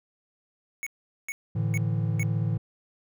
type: tone bursts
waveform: square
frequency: 2217 Hz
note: C#7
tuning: in tune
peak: -31 dBFS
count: 4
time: 0.83-2.23 s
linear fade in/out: 0 ms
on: 35 ms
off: 420 ms
type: chord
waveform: triangle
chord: A suspended fourth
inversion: none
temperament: just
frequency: 110 / 146.67 / 165 Hz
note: A2 / D3 / E3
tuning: 0 / -2 / +2 cents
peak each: -24 / -29 / -28 dBFS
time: 1.55-2.58 s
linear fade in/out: 10 ms
effects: none